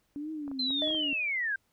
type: tone with vibrato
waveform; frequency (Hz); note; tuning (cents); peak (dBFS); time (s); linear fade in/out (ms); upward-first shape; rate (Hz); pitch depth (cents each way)
sine; 283.9; C#4; +41; -34; 0.16-1.13; 0; triangle; 1.6; 200
type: clicks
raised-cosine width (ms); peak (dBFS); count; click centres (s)
1; -33; 6; 0.479 / 0.515 / 0.706 / 0.875 / 0.906 / 0.948
type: linear sweep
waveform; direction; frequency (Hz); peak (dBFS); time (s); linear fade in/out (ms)
sine; down; 4141 to 1550; -28; 0.59-1.56; 5
type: tone with exponential decay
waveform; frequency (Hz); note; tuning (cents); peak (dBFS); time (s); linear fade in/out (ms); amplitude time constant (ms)
triangle; 622.3; D#5; 0; -28; 0.82-1.42; 0; 130
effects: pink hiss -73 dBFS RMS until 1.72 s